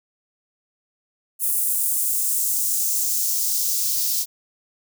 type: noise with high-pass filter sweep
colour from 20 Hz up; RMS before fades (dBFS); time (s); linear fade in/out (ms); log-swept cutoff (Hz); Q
blue; -22; 1.39-4.26; 50; 9700 to 4700; 1.7
effects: none